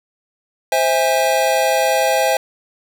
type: chord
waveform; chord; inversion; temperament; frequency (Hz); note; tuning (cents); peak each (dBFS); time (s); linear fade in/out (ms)
square; C augmented; none; just; 523.3 / 654.1 / 817.6; C5 / E5 / G#5; 0 / -14 / -27; -19; 0.72-2.37; 2
effects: none